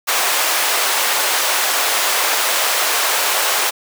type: high-pass noise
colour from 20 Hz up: pink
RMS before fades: -17 dBFS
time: 0.07-3.71 s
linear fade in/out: 20 ms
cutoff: 640 Hz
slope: 12 dB/octave
effects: high-pass 400 Hz 12 dB/octave